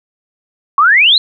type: exponential sweep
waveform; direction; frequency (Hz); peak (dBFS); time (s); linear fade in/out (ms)
sine; up; 1079 to 4186; -5; 0.78-1.18; 2
effects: none